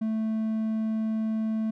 triangle tone, 220 Hz, A3, in tune, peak -23 dBFS, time 0.01-1.71 s, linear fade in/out 10 ms, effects none

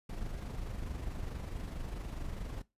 brown noise with amplitude modulation, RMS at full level -38 dBFS, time 0.09-2.62 s, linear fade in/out 5 ms, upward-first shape sine, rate 24.6 Hz, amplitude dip 45%, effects noise-tail reverb RT60 0.2 s tail -18 dB re dry + resampled to 32000 Hz

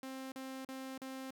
sawtooth tone bursts, 264.1 Hz, C4, 16 cents sharp, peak -39 dBFS, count 4, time 0.03-1.307 s, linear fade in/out 2 ms, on 290 ms, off 39 ms, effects none

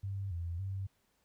sine tone with pitch steps, 98.2 / 85.3 / 96.7 Hz, G2 / F2 / G2, +4 / -40 / -23 cents, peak -35 dBFS, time 0.03-0.87 s, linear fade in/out 10 ms, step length 280 ms, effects pink hiss -75 dBFS RMS until 1.24 s

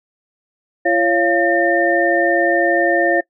sine tone cluster, 341.6 / 555 / 692 / 1808 Hz, F4 / C#5 / F5 / A6, -38 / +2 / -16 / +47 cents, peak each -18 dBFS, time 0.85-3.21 s, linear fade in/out 10 ms, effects noise-tail reverb RT60 0.1 s tail -23 dB re dry

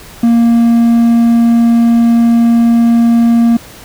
triangle tone, 233.1 Hz, A#3, in tune, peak -3 dBFS, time 0.23-3.57 s, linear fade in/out 5 ms, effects pink hiss -34 dBFS RMS until 3.84 s

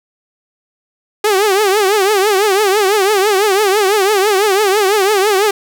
sawtooth tone with vibrato, 403.3 Hz, G4, 49 cents sharp, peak -6 dBFS, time 1.24-5.51 s, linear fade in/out 5 ms, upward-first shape triangle, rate 6 Hz, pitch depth 160 cents each way, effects 7-bit

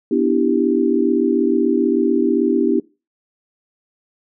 sine chord, E minor seventh, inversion second, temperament equal, 246.9 / 293.7 / 329.6 / 392 Hz, B3 / D4 / E4 / G4, 0 / 0 / 0 / 0 cents, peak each -19 dBFS, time 0.11-2.8 s, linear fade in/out 5 ms, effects noise-tail reverb RT60 0.3 s tail -23 dB re dry

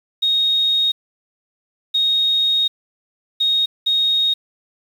sine tone bursts at uneven times, 3734 Hz, A#7, 2 cents sharp, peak -14 dBFS, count 4, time 0.22-0.92 / 1.94-2.68 / 3.4-3.66 / 3.86-4.34 s, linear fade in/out 10 ms, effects 7-bit

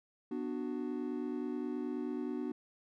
triangle chord, B minor, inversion none, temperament just, 246.9 / 296.3 / 370.4 Hz, B3 / D4 / F#4, 0 / +15 / +2 cents, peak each -37 / -37 / -39 dBFS, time 0.31-2.52 s, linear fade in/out 5 ms, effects none

